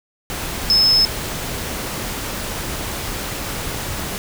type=tone in noise; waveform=sine; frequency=5200 Hz; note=E8; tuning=24 cents flat; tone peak=-11 dBFS; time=0.7-1.05 s; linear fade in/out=0 ms; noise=pink; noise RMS=-26 dBFS; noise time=0.3-4.18 s; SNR=+12 dB; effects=none